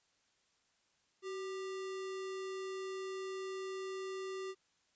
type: tone with sample-and-hold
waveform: sine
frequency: 379.9 Hz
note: F#4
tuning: 46 cents sharp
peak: -39 dBFS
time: 1.22-4.55 s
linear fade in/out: 50 ms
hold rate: 1575 Hz
effects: white hiss -75 dBFS RMS until 4.95 s + resampled to 16000 Hz